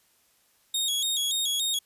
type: tone with vibrato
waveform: sawtooth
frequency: 3520 Hz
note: A7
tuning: in tune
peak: -22 dBFS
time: 0.74-1.79 s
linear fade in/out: 5 ms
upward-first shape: square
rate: 3.5 Hz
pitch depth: 91 cents each way
effects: white hiss -65 dBFS RMS until 1.85 s + resampled to 32000 Hz